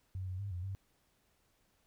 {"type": "tone with pitch steps", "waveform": "sine", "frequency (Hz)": [93.7, 92.2, 100.3, 88.7, 96.8], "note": ["F#2", "F#2", "G2", "F2", "G2"], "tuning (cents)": [22, -6, 40, 27, -21], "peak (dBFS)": -37, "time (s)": [0.15, 0.75], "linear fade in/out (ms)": 0, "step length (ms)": 120, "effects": ["pink hiss -74 dBFS RMS until 1.86 s"]}